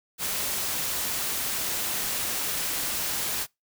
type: noise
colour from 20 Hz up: white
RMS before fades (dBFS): -29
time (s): 0.18-3.47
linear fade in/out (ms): 50
effects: noise-tail reverb RT60 0.2 s tail -25 dB re dry